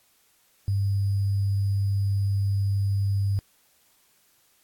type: tone with sample-and-hold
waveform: sine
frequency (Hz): 99.1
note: G2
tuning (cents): +19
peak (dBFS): -21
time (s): 0.68-3.39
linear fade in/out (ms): 0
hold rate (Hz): 4900
effects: white hiss -63 dBFS RMS until 4.63 s + AAC 64 kbps